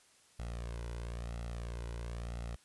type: tone with flanger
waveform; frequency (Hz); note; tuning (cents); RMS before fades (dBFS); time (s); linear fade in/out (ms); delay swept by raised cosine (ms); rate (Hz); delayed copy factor
sawtooth; 58.27; A#1; 0; -41; 0.39-2.56; 5; 1.5 to 2.03; 1; +0.6
effects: white hiss -65 dBFS RMS until 2.64 s + resampled to 24000 Hz